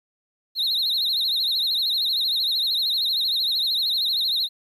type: tone with vibrato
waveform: triangle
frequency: 3951 Hz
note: B7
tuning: in tune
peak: -19 dBFS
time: 0.55-4.49 s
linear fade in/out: 50 ms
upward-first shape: triangle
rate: 13 Hz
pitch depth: 170 cents each way
effects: 10-bit